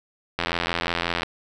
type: click train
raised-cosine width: 0.3 ms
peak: -7 dBFS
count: 73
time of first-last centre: 0.39-1.232 s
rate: 85.5 Hz
effects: none